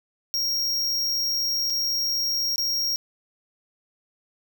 square tone with dropouts, 5588 Hz, F8, in tune, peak -23 dBFS, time 0.34-2.96 s, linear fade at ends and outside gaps 0 ms, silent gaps 1.7-1.704 / 2.559-2.581 s, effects none

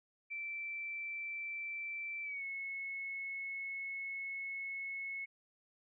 sine tone with pitch glide, 2335 to 2191 Hz, D7 to C#7, -11 to -21 cents, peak -39 dBFS, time 0.3-5.26 s, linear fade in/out 20 ms, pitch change -110 cents, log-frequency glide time 2.23-2.44 s, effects none

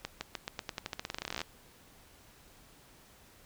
accelerating click train, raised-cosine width 0.2 ms, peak -18 dBFS, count 25, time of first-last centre 0.05-1.416 s, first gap 160 ms, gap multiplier 0.89, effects pink hiss -59 dBFS RMS until 3.45 s

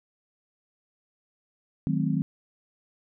sine chord, D# diminished seventh, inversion none, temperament equal with one note detuned, 155.56 / 185 / 215 / 261.6 Hz, D#3 / F#3 / A3 / C4, 0 / 0 / -40 / 0 cents, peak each -27 / -28 / -31 / -29 dBFS, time 1.87-2.22 s, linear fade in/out 0 ms, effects none

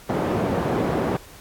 white band-pass noise, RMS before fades -23 dBFS, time 0.09-1.17 s, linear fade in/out 5 ms, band 100 to 530 Hz, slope 12 dB/octave, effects pink hiss -46 dBFS RMS until 1.4 s + AAC 64 kbps

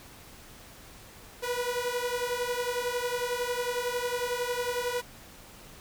sawtooth beating tone pair, 483.4 / 494.4 Hz, B4 / B4, -37 / +2 cents, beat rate 11 Hz, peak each -28 dBFS, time 1.42-5.02 s, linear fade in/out 20 ms, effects pink hiss -50 dBFS RMS until 5.8 s

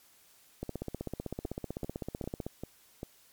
two click trains, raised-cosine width 2 ms, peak -24 / -22 dBFS, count 5 / 30, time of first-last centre 1.45-3.031 / 0.63-2.465 s, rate 2.53 / 15.8 Hz, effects white hiss -62 dBFS RMS until 3.32 s + MP3 96 kbps

